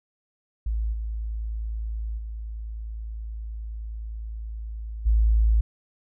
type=tone with level steps; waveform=sine; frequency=54.8 Hz; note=A1; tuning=6 cents flat; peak=-23 / -27 / -31 / -16 dBFS; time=0.66-5.61 s; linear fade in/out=5 ms; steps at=0.92 / 2.17 / 5.05 s; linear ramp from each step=20 ms; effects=none